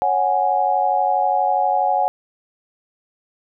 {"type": "chord", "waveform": "sine", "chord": "C# suspended fourth", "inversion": "none", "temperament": "just", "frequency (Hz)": [554.4, 739.2, 831.5], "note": ["C#5", "F#5", "G#5"], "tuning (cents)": [0, -2, 2], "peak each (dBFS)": [-24, -18, -19], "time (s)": [0.02, 2.08], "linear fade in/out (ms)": 0, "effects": []}